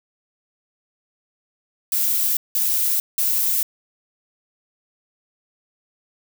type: noise bursts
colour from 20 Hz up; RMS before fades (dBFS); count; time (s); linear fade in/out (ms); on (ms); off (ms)
violet; -20; 3; 1.92-3.63; 2; 450; 180
effects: none